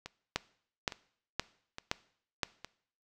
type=two click trains; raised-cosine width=0.2 ms; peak=-24 / -12 dBFS; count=4 / 5; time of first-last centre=0.06-2.646 / 0.36-2.433 s; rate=1.16 / 1.93 Hz; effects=noise-tail reverb RT60 0.6 s tail -20 dB re dry